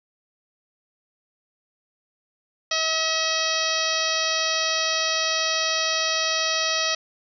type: harmonic tone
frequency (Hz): 641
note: E5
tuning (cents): -49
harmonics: 1 / 2 / 3 / 4 / 5 / 6 / 7 / 8 / 9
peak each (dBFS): -30 / -30 / -30 / -30 / -30 / -30 / -30 / -30 / -30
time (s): 2.71-6.95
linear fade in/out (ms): 5
effects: none